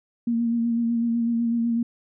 sine tone with vibrato, 233.1 Hz, A#3, in tune, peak -20 dBFS, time 0.27-1.83 s, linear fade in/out 5 ms, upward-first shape sine, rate 8 Hz, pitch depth 26 cents each way, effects none

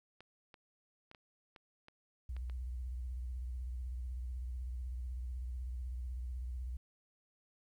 clicks, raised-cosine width 0.3 ms, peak -38 dBFS, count 8, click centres 0.206 / 0.542 / 1.114 / 1.148 / 1.562 / 1.884 / 2.366 / 2.498 s
sine tone with vibrato, 62 Hz, B1, 7 cents sharp, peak -38 dBFS, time 2.29-6.77 s, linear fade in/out 5 ms, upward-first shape sine, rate 16 Hz, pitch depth 120 cents each way
effects 12-bit

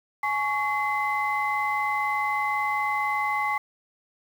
sine tone cluster, 842 / 1117 / 2051 Hz, G#5 / C#6 / C7, +24 / +13 / -35 cents, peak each -27 dBFS, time 0.23-3.58 s, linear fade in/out 5 ms, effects tanh soft clip ceiling -15 dBFS + 8-bit

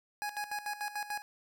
25% pulse tone with tremolo, 830.6 Hz, G#5, in tune, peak -30 dBFS, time 0.22-1.22 s, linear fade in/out 0 ms, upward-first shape square, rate 6.8 Hz, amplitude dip 75%, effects none

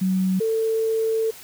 sine tone pair in turn, 187.5 / 446 Hz, F#3 / A4, +23 / +23 cents, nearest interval octave + minor third, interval 1500 cents, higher second, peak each -18 / -19 dBFS, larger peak first, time 0.01-0.4 / 0.4-1.31 s, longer second, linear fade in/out 10 ms, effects white hiss -43 dBFS RMS until 1.43 s

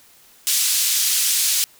white band-pass noise, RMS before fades -19 dBFS, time 0.47-1.64 s, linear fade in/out 0 ms, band 3400 to 11000 Hz, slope 12 dB/octave, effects white hiss -51 dBFS RMS until 1.79 s

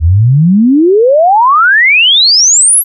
sine exponential sweep, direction up, 74.9 to 11910 Hz, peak -3 dBFS, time 0-2.84 s, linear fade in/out 50 ms, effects none

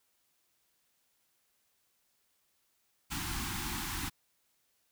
pink band-stop noise, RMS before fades -37 dBFS, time 3.1-4.1 s, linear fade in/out 20 ms, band 360 to 770 Hz, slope 96 dB/octave, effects white hiss -75 dBFS RMS until 4.91 s

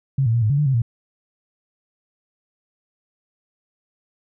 sine tone with pitch steps, 135.6 / 113.7 / 117.9 / 107.1 / 141.5 / 148.6 / 133.6 / 116.5 Hz, C#3 / A#2 / A#2 / A2 / C#3 / D3 / C3 / A#2, -38 / -43 / +20 / -46 / +36 / +21 / +36 / -1 cents, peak -15 dBFS, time 0.18-0.82 s, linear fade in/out 5 ms, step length 80 ms, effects none

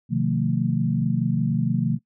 sine tone cluster, 127.8 / 154.3 / 179 / 224.3 Hz, C3 / D#3 / F3 / A3, -40 / -14 / +43 / +34 cents, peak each -25 dBFS, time 0.09-1.99 s, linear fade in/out 50 ms, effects noise-tail reverb RT60 0.1 s tail -21 dB re dry

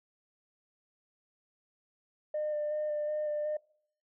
sine tone with vibrato, 602 Hz, D5, 43 cents sharp, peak -29 dBFS, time 2.34-3.57 s, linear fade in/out 5 ms, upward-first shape square, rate 2.7 Hz, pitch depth 13 cents each way, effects noise-tail reverb RT60 0.6 s tail -24 dB re dry + tanh soft clip ceiling -27 dBFS

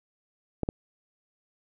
clicks, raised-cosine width 2 ms, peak -14 dBFS, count 2, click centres 0.633 / 0.689 s, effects none

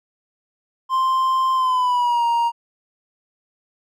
triangle tone with pitch glide, 1046.5 to 937.7 Hz, C6 to A#5, 0 to +10 cents, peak -14 dBFS, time 0.89-2.52 s, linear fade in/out 50 ms, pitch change -190 cents, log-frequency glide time 1.54-2.25 s, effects none

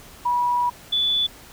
sine tone pair in turn, 972 / 3464 Hz, B5 / A7, -28 / -28 cents, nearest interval octave + minor seventh, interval 2200 cents, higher second, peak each -18 dBFS, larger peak neither, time 0.25-0.7 / 0.92-1.27 s, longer first, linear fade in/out 10 ms, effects pink hiss -45 dBFS RMS until 1.52 s

